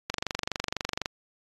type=click train; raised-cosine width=0.2 ms; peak=-11 dBFS; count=24; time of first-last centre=0.1-1.058 s; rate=24 Hz; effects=AAC 32 kbps